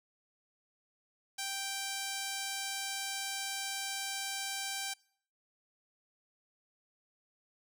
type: tone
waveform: 5% pulse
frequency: 784 Hz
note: G5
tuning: in tune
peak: -24 dBFS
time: 1.38-4.94 s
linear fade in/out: 10 ms
effects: noise-tail reverb RT60 0.6 s tail -25 dB re dry